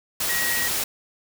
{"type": "tone in noise", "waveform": "sine", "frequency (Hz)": 1900, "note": "A#6", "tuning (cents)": 33, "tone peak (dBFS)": -25, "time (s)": [0.29, 0.68], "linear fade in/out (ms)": 5, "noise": "white", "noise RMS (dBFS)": -25, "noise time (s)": [0.2, 0.84], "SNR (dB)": -3, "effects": []}